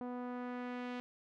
sawtooth tone with low-pass filter sweep, 246.9 Hz, B3, in tune, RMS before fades -42 dBFS, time 0.01-1 s, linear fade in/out 0 ms, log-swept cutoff 890 to 3100 Hz, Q 1.1, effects none

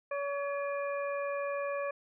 harmonic tone with a mistuned harmonic, 566 Hz, C#5, 36 cents sharp, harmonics 1 / 2 / 3 / 4, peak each -33 / -39 / -43 / -45 dBFS, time 0.11-1.91 s, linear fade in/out 5 ms, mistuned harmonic 4, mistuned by +110 cents, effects none

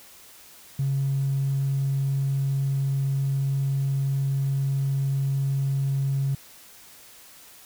triangle tone, 137 Hz, C#3, 20 cents flat, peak -18 dBFS, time 0.79-6.35 s, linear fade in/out 5 ms, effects tanh soft clip ceiling -19 dBFS + white hiss -49 dBFS RMS until 7.65 s

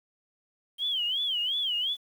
sine tone with vibrato, 3136 Hz, G7, in tune, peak -26 dBFS, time 0.78-1.97 s, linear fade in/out 50 ms, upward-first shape sine, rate 2.8 Hz, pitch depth 170 cents each way, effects 9-bit

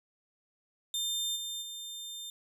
sawtooth tone with level steps, 3600 Hz, A7, 39 cents sharp, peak -28 / -33 / -37 dBFS, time 0.94-2.3 s, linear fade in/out 2 ms, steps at 1.35 / 1.61 s, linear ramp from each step 20 ms, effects none

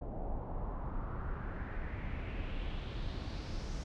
brown noise with low-pass filter sweep, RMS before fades -39 dBFS, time 0.01-3.84 s, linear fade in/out 10 ms, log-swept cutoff 660 to 6100 Hz, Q 2.9, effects none

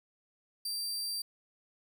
sawtooth tone, 4699 Hz, D8, in tune, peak -31 dBFS, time 0.65-1.22 s, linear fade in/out 5 ms, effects none

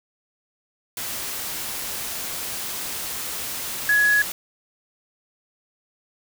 sine tone in noise, 1680 Hz, G#6, 19 cents sharp, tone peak -15 dBFS, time 3.89-4.22 s, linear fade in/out 2 ms, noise white, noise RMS -30 dBFS, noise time 0.97-4.32 s, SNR +12 dB, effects none

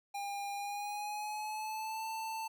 square tone with pitch glide, 805 to 888.1 Hz, G5 to A5, +46 to +16 cents, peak -38 dBFS, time 0.14-2.48 s, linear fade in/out 10 ms, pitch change +170 cents, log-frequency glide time 0.52-2.07 s, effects none

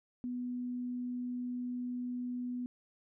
sine tone, 246.9 Hz, B3, in tune, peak -35 dBFS, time 0.24-2.66 s, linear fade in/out 0 ms, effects none

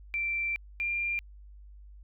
sine tone pair in turn, 2349 / 2389 Hz, D7 / D7, 0 / +29 cents, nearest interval unison, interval 29 cents, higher second, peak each -28 dBFS, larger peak neither, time 0.14-0.56 / 0.8-1.19 s, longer first, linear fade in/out 0 ms, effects added 50 Hz sine -47 dBFS peak until 2.03 s

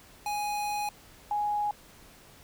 square / sine tone pair in turn, 830.6 / 830.6 Hz, G#5 / G#5, 0 / 0 cents, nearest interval unison, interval 0 cents, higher neither, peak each -30 / -26 dBFS, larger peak second, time 0.26-0.89 / 1.31-1.71 s, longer first, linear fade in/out 2 ms, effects pink hiss -54 dBFS RMS until 2.43 s

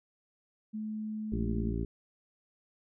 sine tone, 215.5 Hz, A3, 36 cents flat, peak -34 dBFS, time 0.73-1.74 s, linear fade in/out 20 ms
harmonic tone, 56.8 Hz, A#1, 44 cents flat, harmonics 1 / 2 / 3 / 4 / 5 / 6 / 7, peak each -34 / -37 / -39 / -40 / -41 / -42 / -42 dBFS, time 1.32-1.85 s, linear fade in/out 5 ms
effects none

